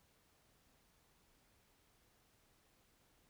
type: silence
effects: pink hiss -73 dBFS RMS until 3.29 s